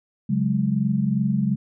sine chord, C# suspended fourth, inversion none, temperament equal, 138.59 / 185 / 207.7 Hz, C#3 / F#3 / G#3, 0 / 0 / 0 cents, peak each -24 / -24 / -22 dBFS, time 0.29-1.56 s, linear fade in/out 10 ms, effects none

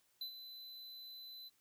square tone with ADSR envelope, 4018 Hz, B7, 29 cents sharp, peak -40 dBFS, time 0.21-1.5 s, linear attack 4 ms, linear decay 93 ms, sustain -10 dB, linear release 28 ms, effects white hiss -75 dBFS RMS until 1.6 s

